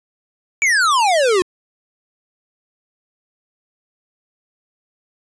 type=exponential sweep; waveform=square; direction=down; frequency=2354 to 349.2 Hz; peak=-13 dBFS; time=0.62-1.42 s; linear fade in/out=0 ms; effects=resampled to 22050 Hz